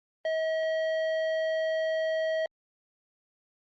sine tone with tanh clipping, 639 Hz, D#5, 46 cents sharp, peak -28 dBFS, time 0.25-2.46 s, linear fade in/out 2 ms, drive 14 dB, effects low-pass 4000 Hz 12 dB/octave + Opus 32 kbps

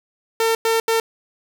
sawtooth tone bursts at uneven times, 452.3 Hz, A4, 48 cents sharp, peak -12 dBFS, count 3, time 0.4-0.55 / 0.65-0.8 / 0.88-1 s, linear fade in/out 2 ms, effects none

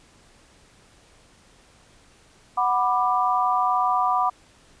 sine chord, B minor, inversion second, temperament just, 740.8 / 987.8 / 1185.3 Hz, F#5 / B5 / D6, +2 / 0 / +16 cents, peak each -23 dBFS, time 2.57-4.3 s, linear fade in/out 10 ms, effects pink hiss -55 dBFS RMS until 4.8 s + resampled to 22050 Hz

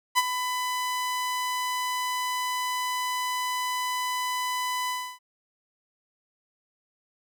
sawtooth tone with ADSR envelope, 1000 Hz, B5, 21 cents sharp, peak -13 dBFS, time 0.15-5.19 s, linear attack 32 ms, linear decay 35 ms, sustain -10 dB, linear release 300 ms, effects none

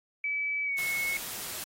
sine tone with pitch glide, 2296 to 2191 Hz, D7 to C#7, -40 to -21 cents, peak -28 dBFS, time 0.24-1.17 s, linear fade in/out 2 ms, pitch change -81 cents, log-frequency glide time 0.64-0.8 s
white noise, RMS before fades -38 dBFS, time 0.78-1.64 s, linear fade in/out 2 ms
effects AAC 48 kbps

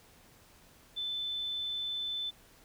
sine tone, 3520 Hz, A7, in tune, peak -33 dBFS, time 0.96-2.31 s, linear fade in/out 20 ms, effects pink hiss -60 dBFS RMS until 2.64 s

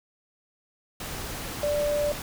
sine tone in noise, 587.3 Hz, D5, in tune, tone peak -23 dBFS, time 1.63-2.12 s, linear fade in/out 2 ms, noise pink, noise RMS -35 dBFS, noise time 1-2.22 s, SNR +9 dB, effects none

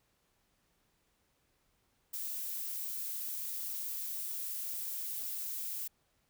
violet noise, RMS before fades -39 dBFS, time 2.13-5.88 s, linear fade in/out 10 ms, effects pink hiss -75 dBFS RMS until 6.29 s

